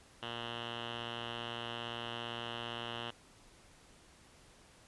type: tone with low-pass filter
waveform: 5% pulse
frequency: 117.6 Hz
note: A#2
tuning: 16 cents sharp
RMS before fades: -42 dBFS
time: 0.22-3.11 s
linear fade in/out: 10 ms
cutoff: 2900 Hz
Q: 6.6
effects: pink hiss -61 dBFS RMS until 4.87 s + resampled to 24000 Hz